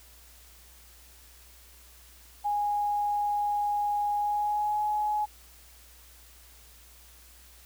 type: tone with pitch glide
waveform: sine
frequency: 825 to 841.8 Hz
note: G#5 to G#5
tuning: -12 to +23 cents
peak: -25 dBFS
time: 2.44-5.26 s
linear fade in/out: 20 ms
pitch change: +35 cents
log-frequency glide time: 4.15-4.83 s
effects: added 60 Hz sine -55 dBFS peak until 7.65 s + white hiss -55 dBFS RMS until 7.65 s